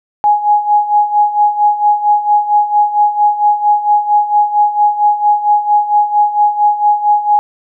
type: tone with tremolo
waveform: sine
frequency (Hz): 833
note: G#5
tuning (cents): +5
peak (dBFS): -5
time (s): 0.24-7.39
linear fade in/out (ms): 0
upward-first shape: sine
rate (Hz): 4.4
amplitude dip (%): 75
effects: none